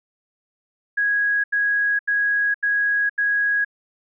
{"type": "tone bursts", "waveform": "sine", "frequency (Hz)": 1656, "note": "G#6", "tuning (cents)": -5, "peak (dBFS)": -17, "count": 5, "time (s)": [0.97, 3.648], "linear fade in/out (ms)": 10, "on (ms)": 470, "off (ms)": 82, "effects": []}